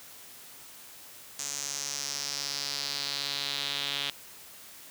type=tone with band-pass filter sweep; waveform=sawtooth; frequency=141.3 Hz; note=C#3; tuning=34 cents sharp; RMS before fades=-34 dBFS; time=1.39-4.1 s; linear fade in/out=0 ms; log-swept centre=6800 to 3400 Hz; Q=3.6; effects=white hiss -49 dBFS RMS until 4.9 s + high-pass 60 Hz 12 dB/octave